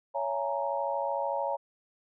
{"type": "chord", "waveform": "sine", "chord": "A# half-diminished seventh", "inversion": "first", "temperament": "just", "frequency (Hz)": [559.4, 671.3, 839.1, 932.3], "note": ["C#5", "E5", "G#5", "A#5"], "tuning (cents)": [16, 31, 18, 0], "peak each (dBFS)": [-32, -36, -35, -33], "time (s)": [0.14, 1.57], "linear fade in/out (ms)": 20, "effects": []}